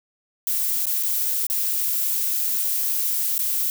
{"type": "noise with dropouts", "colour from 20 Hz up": "violet", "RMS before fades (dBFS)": -23, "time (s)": [0.47, 3.7], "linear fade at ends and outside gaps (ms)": 1, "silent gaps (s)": [[0.856, 0.867], [1.028, 1.032], [1.467, 1.499], [3.381, 3.39]], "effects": []}